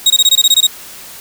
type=tone bursts; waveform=30% pulse; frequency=3780 Hz; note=A#7; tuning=23 cents sharp; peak=-3 dBFS; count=10; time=0.06-0.669 s; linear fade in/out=5 ms; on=42 ms; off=21 ms; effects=white hiss -33 dBFS RMS until 1.2 s